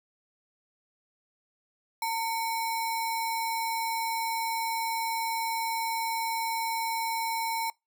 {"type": "tone with sample-and-hold", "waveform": "sine", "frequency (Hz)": 910, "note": "A#5", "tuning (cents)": -42, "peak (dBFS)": -27, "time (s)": [2.02, 7.7], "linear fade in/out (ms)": 2, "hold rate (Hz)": 3150, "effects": ["noise-tail reverb RT60 0.2 s tail -24 dB re dry"]}